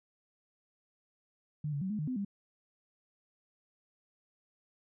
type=tone with pitch steps; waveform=sine; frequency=150.2 / 142.4 / 189.1 / 211.7 / 151.9 / 254.9 / 200.1 Hz; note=D3 / C#3 / F#3 / G#3 / D#3 / C4 / G3; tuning=+39 / +47 / +38 / +33 / -41 / -45 / +36 cents; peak=-32 dBFS; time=1.64-2.249 s; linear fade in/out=5 ms; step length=87 ms; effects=none